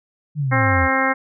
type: exponential sweep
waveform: sine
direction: down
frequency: 155.56 to 77.5 Hz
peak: -18 dBFS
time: 0.35-0.89 s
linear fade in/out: 50 ms
type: harmonic tone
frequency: 265.6 Hz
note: C4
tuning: 26 cents sharp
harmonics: 1 / 2 / 3 / 4 / 5 / 6 / 7 / 8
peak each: -24 / -24 / -24 / -24 / -24 / -24 / -24 / -24 dBFS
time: 0.51-1.14 s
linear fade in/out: 20 ms
effects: none